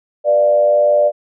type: tone with frequency modulation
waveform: sine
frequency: 592 Hz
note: D5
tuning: 14 cents sharp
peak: -9 dBFS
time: 0.24-1.12 s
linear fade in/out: 50 ms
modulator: 102 Hz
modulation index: 0.54
effects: none